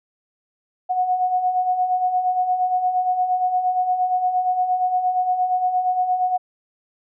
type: beating tone pair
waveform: sine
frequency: 726 / 734.6 Hz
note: F#5 / F#5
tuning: -33 / -13 cents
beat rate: 8.6 Hz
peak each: -26 / -18 dBFS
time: 0.89-6.38 s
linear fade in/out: 20 ms
effects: none